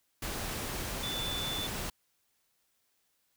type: tone in noise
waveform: sine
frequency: 3501 Hz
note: A7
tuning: 9 cents flat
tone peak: -35 dBFS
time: 1.03-1.67 s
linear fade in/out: 5 ms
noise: pink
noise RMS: -37 dBFS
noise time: 0.22-1.9 s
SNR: -1 dB
effects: white hiss -75 dBFS RMS until 3.36 s